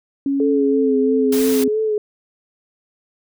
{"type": "tone with pitch glide", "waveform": "sine", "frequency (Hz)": [277.2, 262.2], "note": ["C#4", "C4"], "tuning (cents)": [0, 4], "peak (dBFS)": -16, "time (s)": [0.26, 1.68], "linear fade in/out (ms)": 2, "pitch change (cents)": -96, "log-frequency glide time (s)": [0.6, 0.95]}
{"type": "tone with vibrato", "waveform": "sine", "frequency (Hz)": 428.4, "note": "A4", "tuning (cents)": -46, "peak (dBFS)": -16, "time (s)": [0.4, 1.98], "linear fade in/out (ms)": 2, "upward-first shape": "sine", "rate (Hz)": 3, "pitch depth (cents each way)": 41}
{"type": "noise", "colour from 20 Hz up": "white", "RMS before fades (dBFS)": -27, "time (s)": [1.32, 1.64], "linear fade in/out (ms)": 5}
{"effects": []}